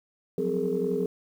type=tone cluster; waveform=sine; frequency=178.1 / 189 / 257.9 / 413.2 / 456.2 Hz; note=F3 / F#3 / C4 / G#4 / A#4; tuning=+34 / +37 / -25 / -9 / -37 cents; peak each=-33 / -35 / -32 / -27 / -30 dBFS; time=0.38-1.06 s; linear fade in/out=2 ms; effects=tanh soft clip ceiling -15 dBFS + 9-bit